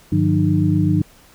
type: tone cluster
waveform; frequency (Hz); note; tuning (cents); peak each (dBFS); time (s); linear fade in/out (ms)
sine; 99.7 / 151.4 / 179.3 / 304.6; G2 / D#3 / F3 / D#4; +30 / -47 / +46 / -37; -19; 0.12-1.02; 5
effects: pink hiss -49 dBFS RMS until 1.34 s